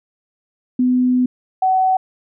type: tone pair in turn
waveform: sine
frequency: 251.2 / 752.7 Hz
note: B3 / F#5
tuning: +30 / +29 cents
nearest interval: octave + perfect fifth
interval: 1899 cents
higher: second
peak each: -12 dBFS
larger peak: neither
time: 0.79-1.26 / 1.62-1.97 s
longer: first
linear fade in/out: 5 ms
effects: none